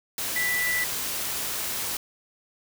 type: tone in noise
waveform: sine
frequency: 1975.5 Hz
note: B6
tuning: in tune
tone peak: -24 dBFS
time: 0.36-0.84 s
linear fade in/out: 2 ms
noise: white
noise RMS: -30 dBFS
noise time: 0.18-1.97 s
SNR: +3 dB
effects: none